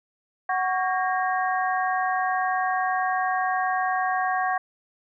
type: harmonic tone with a mistuned harmonic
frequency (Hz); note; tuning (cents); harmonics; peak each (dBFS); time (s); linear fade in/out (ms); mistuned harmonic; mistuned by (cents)
371.8; F#4; +8; 2 / 3 / 4 / 5; -24 / -28 / -30 / -32; 0.49-4.58; 5; 4; +140
effects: none